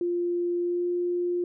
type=tone with pitch glide; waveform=sine; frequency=349.2 to 352.4 Hz; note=F4 to F4; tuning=0 to +16 cents; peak=-24 dBFS; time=0.01-1.44 s; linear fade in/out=2 ms; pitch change=+16 cents; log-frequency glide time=0.6-0.87 s; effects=none